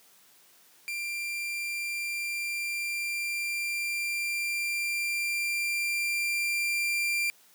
40% pulse tone with level ramp, 2375 Hz, D7, 19 cents sharp, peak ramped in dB -31 to -25 dBFS, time 0.88-7.3 s, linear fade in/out 0 ms, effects white hiss -59 dBFS RMS until 7.54 s + high-pass 150 Hz 12 dB/octave

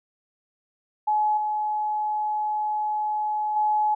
sine tone with level steps, 849 Hz, G#5, 38 cents sharp, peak -19 / -23 / -19 dBFS, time 1.07-3.95 s, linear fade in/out 10 ms, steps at 1.37 / 3.56 s, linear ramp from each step 5 ms, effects none

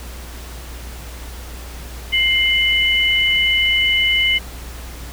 sine tone pair together, 2106 / 2980 Hz, C7 / F#7, +11 / +12 cents, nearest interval tritone, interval 601 cents, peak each -16 dBFS, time 2.12-4.39 s, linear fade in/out 20 ms, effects added 60 Hz sine -31 dBFS peak until 5.12 s + pink hiss -37 dBFS RMS until 5.12 s

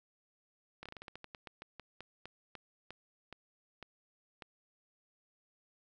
slowing click train, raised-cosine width 0.3 ms, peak -30 dBFS, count 20, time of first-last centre 0.83-4.422 s, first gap 26 ms, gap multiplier 1.19, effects none

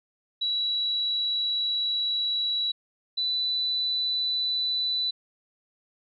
sine tone pair in turn, 3912 / 3983 Hz, B7 / B7, -17 / +14 cents, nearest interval unison, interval 31 cents, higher second, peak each -24 dBFS, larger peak neither, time 0.41-2.72 / 3.17-5.11 s, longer first, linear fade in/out 10 ms, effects none

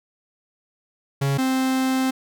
45% pulse tone pair in turn, 138.59 / 261.6 Hz, C#3 / C4, 0 / 0 cents, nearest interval major seventh, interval 1100 cents, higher second, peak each -19 dBFS, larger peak neither, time 1.21-1.38 / 1.38-2.11 s, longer second, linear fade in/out 10 ms, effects none

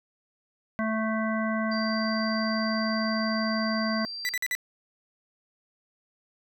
harmonic tone, 220 Hz, A3, in tune, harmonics 1 / 3 / 5 / 7 / 9, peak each -27 / -32 / -34 / -35 / -37 dBFS, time 0.79-4.05 s, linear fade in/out 0 ms
sine tone, 4707 Hz, D8, 3 cents sharp, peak -34 dBFS, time 1.71-4.34 s, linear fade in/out 10 ms
40% pulse tone bursts, 1979 Hz, B6, 3 cents sharp, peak -25 dBFS, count 4, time 4.25-4.551 s, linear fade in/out 0 ms, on 40 ms, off 47 ms
effects none

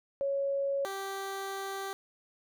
sine / 15% pulse tone pair in turn, 554.4 / 390.4 Hz, C#5 / G4, 0 / -7 cents, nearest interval tritone, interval 607 cents, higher first, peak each -28 / -29 dBFS, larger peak first, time 0.21-0.85 / 0.85-1.93 s, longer second, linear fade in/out 0 ms, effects none

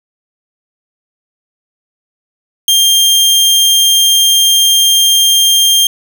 sawtooth tone, 3194 Hz, G7, 32 cents sharp, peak -3 dBFS, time 2.68-5.87 s, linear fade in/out 2 ms, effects none

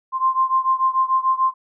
sine beating tone pair, 1046.5 / 1053.3 Hz, C6 / C6, 0 / +11 cents, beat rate 6.8 Hz, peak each -18 / -20 dBFS, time 0.12-1.54 s, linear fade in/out 50 ms, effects none

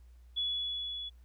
sine tone with level ramp, 3400 Hz, G#7, 40 cents sharp, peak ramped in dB -29 to -38 dBFS, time 0.36-1.1 s, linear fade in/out 20 ms, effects added 60 Hz sine -53 dBFS peak until 1.24 s + pink hiss -74 dBFS RMS until 1.24 s

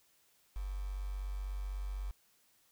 sine tone with quantisation, 48.05 Hz, G1, 34 cents flat, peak -36 dBFS, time 0.56-2.11 s, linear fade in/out 0 ms, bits 9, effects white hiss -70 dBFS RMS until 2.71 s

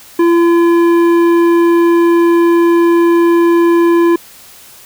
sine tone with tanh clipping, 340 Hz, F4, 46 cents flat, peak -8 dBFS, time 0.19-4.16 s, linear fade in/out 5 ms, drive 12 dB, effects white hiss -38 dBFS RMS until 4.85 s

